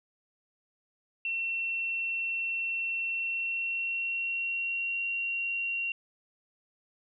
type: tone with pitch glide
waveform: sine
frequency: 2710 to 2751 Hz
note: E7 to F7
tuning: +47 to -27 cents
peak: -29 dBFS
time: 1.25-5.92 s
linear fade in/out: 2 ms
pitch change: +26 cents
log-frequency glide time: 3.1-5.06 s
effects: none